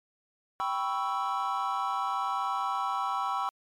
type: chord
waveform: triangle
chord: C# half-diminished seventh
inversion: second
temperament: equal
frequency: 784 / 987.8 / 1108.7 / 1318.5 Hz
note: G5 / B5 / C#6 / E6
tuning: 0 / 0 / 0 / 0 cents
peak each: -31 dBFS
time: 0.6-3.49 s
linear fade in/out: 0 ms
effects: tanh soft clip ceiling -19 dBFS + MP3 96 kbps